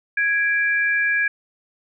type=tone pair together; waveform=sine; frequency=1657.2 / 2349 Hz; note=G#6 / D7; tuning=-4 / 0 cents; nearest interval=tritone; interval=604 cents; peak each=-18 / -23 dBFS; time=0.17-1.28 s; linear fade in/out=5 ms; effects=none